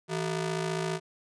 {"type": "ring-modulated tone", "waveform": "sawtooth", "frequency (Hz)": 270.9, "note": "C#4", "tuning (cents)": -40, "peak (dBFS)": -22, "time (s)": [0.08, 1], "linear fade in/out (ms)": 50, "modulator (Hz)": 108, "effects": ["resampled to 22050 Hz"]}